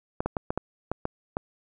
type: clicks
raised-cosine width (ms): 1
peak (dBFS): -13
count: 8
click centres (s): 0.205 / 0.26 / 0.368 / 0.505 / 0.576 / 0.916 / 1.054 / 1.369
effects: none